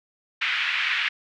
pink band-pass noise, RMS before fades -25 dBFS, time 0.41-1.09 s, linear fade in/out 10 ms, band 1700 to 2900 Hz, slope 24 dB/octave, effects none

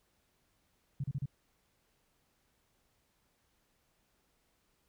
sine tone bursts, 137.5 Hz, C#3, 14 cents flat, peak -32 dBFS, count 4, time 1-1.258 s, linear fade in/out 5 ms, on 39 ms, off 34 ms, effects pink hiss -75 dBFS RMS until 4.88 s

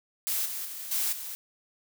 blue noise with level steps, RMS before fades -29 / -35 / -39 / -28 / -38 dBFS, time 0.27-1.35 s, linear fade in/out 0 ms, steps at 0.45 / 0.65 / 0.91 / 1.12 s, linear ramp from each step 10 ms, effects none

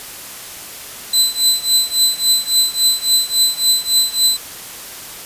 25% pulse tone with tremolo, 4025 Hz, B7, 32 cents sharp, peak -4 dBFS, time 1.13-4.37 s, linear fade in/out 5 ms, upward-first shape triangle, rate 3.6 Hz, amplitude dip 95%, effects white hiss -32 dBFS RMS until 5.25 s + resampled to 32000 Hz

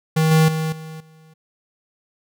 square tone with level steps, 158.5 Hz, D#3, 32 cents sharp, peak -15 / -12 / -21 / -33 / -47 dBFS, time 0.16-1.34 s, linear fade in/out 10 ms, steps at 0.31 / 0.48 / 0.72 / 1 s, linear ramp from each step 5 ms, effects none

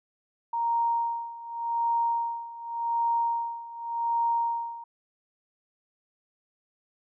sine tone with tremolo, 932.3 Hz, A#5, in tune, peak -22 dBFS, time 0.53-4.84 s, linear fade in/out 5 ms, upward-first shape sine, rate 0.87 Hz, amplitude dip 85%, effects none

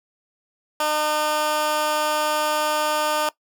15% pulse tone with high-pass filter, 303.6 Hz, D#4, 42 cents flat, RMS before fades -22 dBFS, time 0.8-3.29 s, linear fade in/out 2 ms, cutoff 700 Hz, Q 0.99, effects noise-tail reverb RT60 0.1 s tail -19 dB re dry

